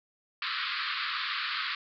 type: band-pass noise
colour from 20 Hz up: pink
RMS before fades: -33 dBFS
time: 0.42-1.75 s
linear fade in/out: 2 ms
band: 1100 to 4700 Hz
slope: 96 dB/octave
effects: none